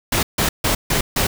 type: noise bursts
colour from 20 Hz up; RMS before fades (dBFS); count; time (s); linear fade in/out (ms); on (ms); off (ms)
pink; -18; 5; 0.12-1.27; 5; 110; 150
effects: none